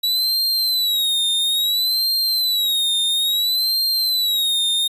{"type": "tone with vibrato", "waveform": "45% pulse", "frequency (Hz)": 3907, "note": "B7", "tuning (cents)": -19, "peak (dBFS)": -16, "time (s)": [0.03, 4.88], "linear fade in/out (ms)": 10, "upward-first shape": "sine", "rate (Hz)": 0.59, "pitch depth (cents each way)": 120, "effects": ["resampled to 32000 Hz"]}